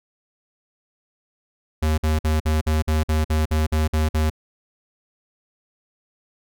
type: tone bursts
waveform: square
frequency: 77.78 Hz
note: D#2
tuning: in tune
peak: -18 dBFS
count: 12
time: 1.82-4.301 s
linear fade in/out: 10 ms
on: 160 ms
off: 51 ms
effects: none